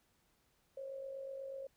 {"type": "tone with amplitude modulation", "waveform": "sine", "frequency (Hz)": 541, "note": "C#5", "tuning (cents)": -42, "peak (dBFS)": -40, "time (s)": [0.77, 1.67], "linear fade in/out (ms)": 5, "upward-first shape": "sine", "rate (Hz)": 48.2, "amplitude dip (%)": 50, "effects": ["pink hiss -75 dBFS RMS until 1.76 s"]}